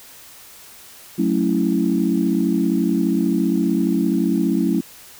sine chord, F# minor seventh, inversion none, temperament equal with one note detuned, 185 / 220 / 277.2 / 328.5 Hz, F#3 / A3 / C#4 / E4, 0 / 0 / 0 / -6 cents, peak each -21 dBFS, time 1.18-4.81 s, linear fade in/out 10 ms, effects tanh soft clip ceiling -5 dBFS + white hiss -43 dBFS RMS until 5.19 s

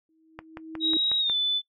sine tone with exponential growth, 320 Hz, D#4, 49 cents sharp, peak -25 dBFS, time 0.09-0.97 s, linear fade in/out 2 ms, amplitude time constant 190 ms
click train, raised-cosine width 0.5 ms, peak -22 dBFS, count 6, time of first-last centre 0.39-1.297 s, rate 5.51 Hz
sine tone with pitch glide, 3816 to 3499 Hz, A#7 to A7, +40 to -10 cents, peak -22 dBFS, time 0.8-1.62 s, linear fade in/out 50 ms, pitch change -150 cents, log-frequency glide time 1.19-1.35 s
effects noise-tail reverb RT60 0.1 s tail -17 dB re dry

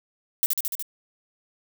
violet noise with echo, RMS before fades -21 dBFS, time 0.43-0.46 s, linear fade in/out 0 ms, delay 73 ms, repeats 5, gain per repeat -2 dB, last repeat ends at 0.825 s, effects none

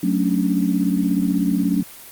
sine chord, D major seventh, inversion first, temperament equal, 185 / 220 / 277.2 / 293.7 Hz, F#3 / A3 / C#4 / D4, 0 / 0 / 0 / 0 cents, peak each -20 / -23 / -21 / -25 dBFS, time 0.03-1.83 s, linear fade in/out 5 ms, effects white hiss -40 dBFS RMS until 2.11 s + Opus 24 kbps

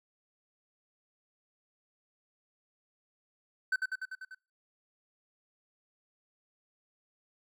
triangle tone with echo, 1523 Hz, F#6, 50 cents sharp, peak -24 dBFS, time 3.72-3.76 s, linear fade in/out 5 ms, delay 98 ms, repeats 6, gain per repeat -3 dB, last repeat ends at 4.348 s, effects noise-tail reverb RT60 0.3 s tail -25 dB re dry

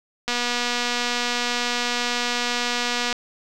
click train, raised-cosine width 0.2 ms, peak -7 dBFS, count 690, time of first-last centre 0.28-3.127 s, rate 242 Hz, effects none

